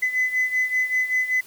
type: beating tone pair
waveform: sine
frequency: 2014 / 2019.2 Hz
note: B6 / B6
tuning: +33 / +38 cents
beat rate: 5.2 Hz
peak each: -20 / -24 dBFS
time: 0.02-1.41 s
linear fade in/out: 10 ms
effects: tanh soft clip ceiling -15 dBFS + white hiss -48 dBFS RMS until 1.46 s